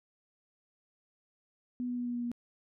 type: tone with pitch steps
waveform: sine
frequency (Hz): 246.9 / 245.3 / 243.8 / 242.2 / 240.7 / 239.2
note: B3 / B3 / B3 / B3 / B3 / A#3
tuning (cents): 0 / -12 / -22 / -34 / -44 / +45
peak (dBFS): -32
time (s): 1.8-2.316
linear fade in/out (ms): 0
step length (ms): 86
effects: none